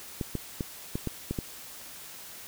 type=clicks; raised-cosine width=3 ms; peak=-17 dBFS; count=7; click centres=0.212 / 0.353 / 0.608 / 0.955 / 1.073 / 1.31 / 1.388 s; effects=white hiss -45 dBFS RMS until 2.47 s